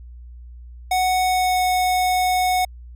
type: tone with pitch glide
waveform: square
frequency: 740 to 734.9 Hz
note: F#5 to F#5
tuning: 0 to -12 cents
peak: -17 dBFS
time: 0.91-2.65 s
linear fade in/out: 5 ms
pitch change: -12 cents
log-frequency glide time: 1.24-1.62 s
effects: added 60 Hz sine -36 dBFS peak until 2.95 s + MP3 96 kbps